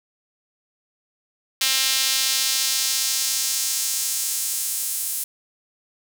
sawtooth tone with high-pass filter sweep, 265.3 Hz, C4, 24 cents sharp, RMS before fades -23 dBFS, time 1.61-5.24 s, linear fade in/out 5 ms, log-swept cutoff 3400 to 10000 Hz, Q 1.1, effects none

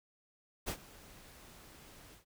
pink noise with ADSR envelope, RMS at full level -36 dBFS, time 0.66-2.25 s, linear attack 25 ms, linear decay 78 ms, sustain -20 dB, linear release 120 ms, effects none

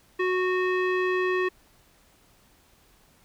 square tone with low-pass filter, 367.8 Hz, F#4, 10 cents flat, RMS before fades -25 dBFS, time 0.19-1.49 s, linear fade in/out 10 ms, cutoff 2200 Hz, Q 2.9, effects pink hiss -60 dBFS RMS until 3.24 s

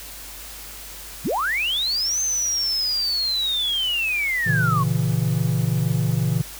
sine linear two-way sweep, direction up then down, 79.8 to 6300 to 1048 Hz, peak -20 dBFS, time 1.24-4.84 s, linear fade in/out 20 ms, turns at 2.21 s
triangle chord, A# diminished, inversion none, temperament equal, 116.54 / 138.59 / 164.81 Hz, A#2 / C#3 / E3, 0 / 0 / 0 cents, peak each -21 dBFS, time 4.46-6.42 s, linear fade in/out 10 ms
effects added 50 Hz sine -43 dBFS peak until 6.59 s + white hiss -38 dBFS RMS until 6.59 s

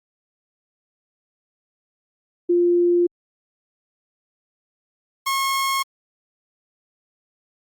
sine / sawtooth tone pair in turn, 349.2 / 1084.6 Hz, F4 / C#6, 0 / -38 cents, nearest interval octave + minor sixth, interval 1962 cents, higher second, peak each -14 / -16 dBFS, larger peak first, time 2.49-3.07 / 5.26-5.83 s, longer first, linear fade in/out 10 ms, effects Opus 24 kbps

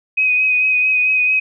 sine tone with vibrato, 2513 Hz, D#7, 17 cents sharp, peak -12 dBFS, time 0.17-1.4 s, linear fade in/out 10 ms, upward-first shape triangle, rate 4.5 Hz, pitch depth 26 cents each way, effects none

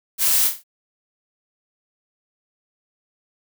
blue noise with echo, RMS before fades -18 dBFS, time 0.18-0.51 s, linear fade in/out 50 ms, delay 32 ms, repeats 4, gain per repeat -7 dB, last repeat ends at 0.638 s, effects none

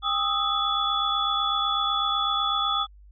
sine tone cluster, 800 / 1238 / 1306 / 3427 Hz, G5 / D#6 / E6 / A7, +35 / -9 / -17 / -46 cents, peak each -32 / -26 / -30 / -26 dBFS, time 0.02-2.87 s, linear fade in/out 50 ms, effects added 50 Hz sine -47 dBFS peak until 3.11 s

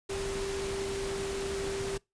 sine tone in noise, 392 Hz, G4, in tune, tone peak -33 dBFS, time 0.09-1.98 s, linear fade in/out 10 ms, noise pink, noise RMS -38 dBFS, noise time 0.09-1.98 s, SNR +2 dB, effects noise-tail reverb RT60 0.2 s tail -24 dB re dry + resampled to 22050 Hz

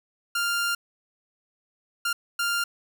sawtooth tone bursts at uneven times, 1396.9 Hz, F6, in tune, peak -20 dBFS, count 3, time 0.35-0.75 / 2.05-2.13 / 2.39-2.64 s, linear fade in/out 5 ms, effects none

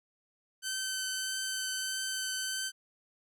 10% pulse tone with vibrato, 1534 Hz, G6, 38 cents flat, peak -24 dBFS, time 0.62-2.72 s, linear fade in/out 50 ms, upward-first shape triangle, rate 1.6 Hz, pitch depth 10 cents each way, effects none

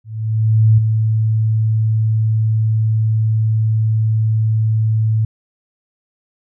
sine tone with ADSR envelope, 110 Hz, A2, in tune, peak -6 dBFS, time 0.04-5.25 s, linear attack 740 ms, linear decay 6 ms, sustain -6 dB, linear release 4 ms, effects none

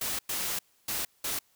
white noise bursts at uneven times, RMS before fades -32 dBFS, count 4, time 0.01-0.19 / 0.29-0.59 / 0.88-1.05 / 1.24-1.39 s, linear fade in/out 5 ms, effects white hiss -67 dBFS RMS until 1.55 s

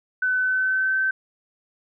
sine tone with pitch glide, 1509 to 1543.4 Hz, F#6 to G6, +34 to -27 cents, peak -19 dBFS, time 0.22-1.11 s, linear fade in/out 5 ms, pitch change +39 cents, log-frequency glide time 0.39-0.99 s, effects none

